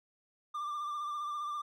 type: tone with vibrato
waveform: triangle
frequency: 1185 Hz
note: D6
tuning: 15 cents sharp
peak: -33 dBFS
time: 0.54-1.62 s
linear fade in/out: 10 ms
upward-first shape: sine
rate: 15 Hz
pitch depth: 33 cents each way
effects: none